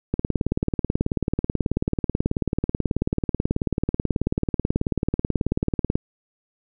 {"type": "click train", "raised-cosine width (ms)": 3, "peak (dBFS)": -8, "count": 108, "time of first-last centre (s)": [0.14, 5.955], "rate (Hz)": 18.4, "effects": []}